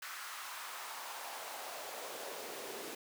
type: noise with high-pass filter sweep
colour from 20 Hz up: pink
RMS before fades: -45 dBFS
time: 0.02-2.95 s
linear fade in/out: 5 ms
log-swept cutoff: 1400 to 370 Hz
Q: 2.1
effects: none